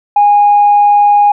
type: tone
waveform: sine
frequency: 822 Hz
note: G#5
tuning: 18 cents flat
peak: -3 dBFS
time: 0.16-1.32 s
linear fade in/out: 5 ms
effects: tanh soft clip ceiling 0 dBFS